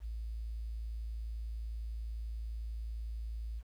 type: tone with quantisation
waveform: sine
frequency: 55.6 Hz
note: A1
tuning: 19 cents sharp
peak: -37 dBFS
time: 0-3.63 s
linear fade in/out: 50 ms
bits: 11
effects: none